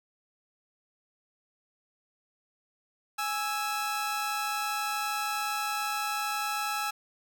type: tone pair together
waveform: sawtooth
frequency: 830.6 / 1318.5 Hz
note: G#5 / E6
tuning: 0 / 0 cents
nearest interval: minor sixth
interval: 800 cents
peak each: -29 / -28 dBFS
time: 3.18-6.91 s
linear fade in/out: 10 ms
effects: none

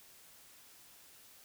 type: silence
effects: white hiss -59 dBFS RMS until 1.44 s

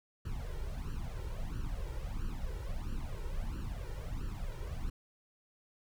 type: noise with flanger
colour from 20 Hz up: brown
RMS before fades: -38 dBFS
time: 0.25-4.9 s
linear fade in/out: 5 ms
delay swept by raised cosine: 0.68 to 2.18 ms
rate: 1.5 Hz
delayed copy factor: +1
effects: none

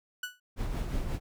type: tone with exponential decay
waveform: 30% pulse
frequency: 1480 Hz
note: F#6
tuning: in tune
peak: -28 dBFS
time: 0.23-0.4 s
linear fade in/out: 5 ms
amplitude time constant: 35 ms
type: noise with tremolo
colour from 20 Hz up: brown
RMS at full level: -30 dBFS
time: 0.56-1.2 s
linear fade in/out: 50 ms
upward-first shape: triangle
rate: 5.6 Hz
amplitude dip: 50%
effects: none

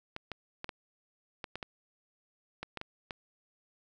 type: clicks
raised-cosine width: 0.3 ms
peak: -22 dBFS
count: 11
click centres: 0.164 / 0.317 / 0.644 / 0.692 / 1.442 / 1.556 / 1.628 / 2.63 / 2.773 / 2.814 / 3.108 s
effects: none

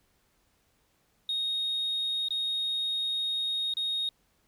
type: tone with dropouts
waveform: sine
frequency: 3729 Hz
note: A#7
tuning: in tune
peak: -26 dBFS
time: 1.29-4.09 s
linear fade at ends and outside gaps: 2 ms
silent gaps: 2.285-2.306 / 3.738-3.769 s
effects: tanh soft clip ceiling -25 dBFS + pink hiss -70 dBFS RMS until 4.47 s

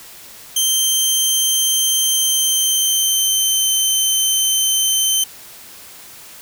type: tone with pitch glide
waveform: 15% pulse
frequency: 3136 to 3091 Hz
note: G7 to G7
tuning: 0 to -25 cents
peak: -7 dBFS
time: 0.56-5.24 s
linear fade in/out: 5 ms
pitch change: -25 cents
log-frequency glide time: 2.01-3.67 s
effects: white hiss -39 dBFS RMS until 6.41 s

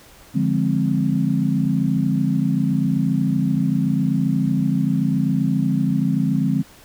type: chord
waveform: sine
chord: D half-diminished seventh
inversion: none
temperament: equal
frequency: 146.83 / 174.61 / 207.7 / 261.6 Hz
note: D3 / F3 / Ab3 / C4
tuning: 0 / 0 / 0 / 0 cents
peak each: -22 dBFS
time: 0.34-6.63 s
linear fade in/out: 20 ms
effects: pink hiss -47 dBFS RMS until 6.84 s

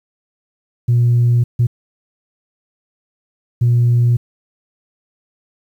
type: tone bursts at uneven times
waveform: sine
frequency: 120 Hz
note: B2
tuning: 49 cents flat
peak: -8 dBFS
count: 3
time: 0.88-1.44 / 1.59-1.67 / 3.61-4.17 s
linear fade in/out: 10 ms
effects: tanh soft clip ceiling -7 dBFS + 8-bit

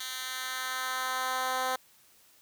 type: tone with high-pass filter sweep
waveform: 10% pulse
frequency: 257.8 Hz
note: C4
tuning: 26 cents flat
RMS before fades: -33 dBFS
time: 0-1.76 s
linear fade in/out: 5 ms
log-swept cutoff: 2800 to 620 Hz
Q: 1.1
effects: white hiss -61 dBFS RMS until 2.41 s

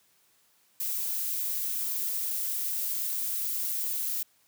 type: noise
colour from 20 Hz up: violet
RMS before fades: -31 dBFS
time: 0.8-4.23 s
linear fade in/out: 5 ms
effects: white hiss -66 dBFS RMS until 4.47 s + high-pass 80 Hz 12 dB/octave

